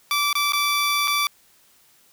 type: tone with dropouts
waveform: 15% pulse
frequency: 1162 Hz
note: D6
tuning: 19 cents flat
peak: -13 dBFS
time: 0.11-1.27 s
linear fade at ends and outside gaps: 1 ms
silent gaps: 0.329-0.353 / 0.522-0.533 / 1.075-1.079 s
effects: white hiss -57 dBFS RMS until 2.12 s